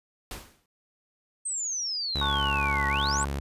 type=noise with exponential decay; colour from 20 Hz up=pink; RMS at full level=-35 dBFS; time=0.31-0.66 s; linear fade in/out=2 ms; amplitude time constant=76 ms
type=exponential two-way sweep; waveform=sine; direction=down then up; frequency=8450 to 1876 to 8450 Hz; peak=-28 dBFS; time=1.45-3.24 s; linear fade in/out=10 ms; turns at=2.88 s
type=tone with vibrato; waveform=sawtooth; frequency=70 Hz; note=C#2; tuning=18 cents sharp; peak=-25 dBFS; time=2.15-3.4 s; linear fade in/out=5 ms; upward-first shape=sine; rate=2.4 Hz; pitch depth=9 cents each way
type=chord; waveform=sine; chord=F# minor; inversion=first; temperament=equal; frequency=880 / 1108.7 / 1480 Hz; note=A5 / C#6 / F#6; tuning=0 / 0 / 0 cents; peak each=-31 / -30 / -32 dBFS; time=2.21-3.25 s; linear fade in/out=5 ms
effects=resampled to 32000 Hz